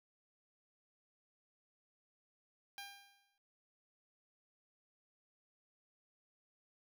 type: tone with exponential decay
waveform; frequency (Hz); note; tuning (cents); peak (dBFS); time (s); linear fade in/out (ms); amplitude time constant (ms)
10% pulse; 800; G5; +35; -36; 2.78-3.38; 1; 130
effects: none